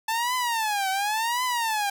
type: tone with vibrato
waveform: sawtooth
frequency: 878 Hz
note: A5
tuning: 4 cents flat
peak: -20 dBFS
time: 0.08-1.9 s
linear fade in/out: 5 ms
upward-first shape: triangle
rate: 0.92 Hz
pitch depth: 260 cents each way
effects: none